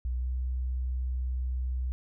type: tone with pitch glide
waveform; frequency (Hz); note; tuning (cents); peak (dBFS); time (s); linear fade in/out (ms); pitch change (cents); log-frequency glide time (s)
sine; 61.74 to 63.15; B1 to B1; 0 to +39; -28; 0.05-1.92; 0; +39; 0.18-0.28
effects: none